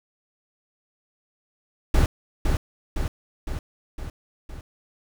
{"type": "noise with echo", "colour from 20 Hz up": "brown", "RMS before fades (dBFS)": -17, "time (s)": [1.94, 2.06], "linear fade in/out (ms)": 2, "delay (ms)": 510, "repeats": 5, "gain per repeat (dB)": -4, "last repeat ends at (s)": 4.61, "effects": []}